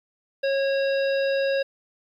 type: harmonic tone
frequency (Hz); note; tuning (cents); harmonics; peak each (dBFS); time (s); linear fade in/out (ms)
547; C#5; -23; 1 / 3 / 5 / 7 / 9; -21 / -31 / -35 / -38 / -40; 0.43-1.63; 10
effects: 10-bit